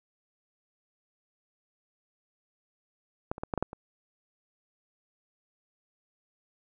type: clicks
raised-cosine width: 1 ms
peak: -16 / -26 / -18 / -15 / -15 / -13 / -26 dBFS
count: 7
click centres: 3.315 / 3.381 / 3.435 / 3.538 / 3.577 / 3.626 / 3.731 s
effects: none